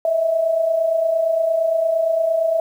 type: tone pair together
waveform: sine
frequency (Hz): 628 / 656.7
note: D#5 / E5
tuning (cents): +16 / -7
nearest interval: minor second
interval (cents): 77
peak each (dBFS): -24 / -16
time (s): 0.05-2.6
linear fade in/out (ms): 2
effects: 8-bit